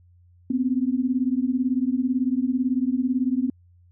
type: beating tone pair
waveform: sine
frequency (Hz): 246.9 / 264.9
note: B3 / C4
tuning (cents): 0 / +22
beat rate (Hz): 18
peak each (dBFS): -23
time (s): 0.5-3.5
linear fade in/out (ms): 5
effects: added 88 Hz sine -52 dBFS peak until 3.91 s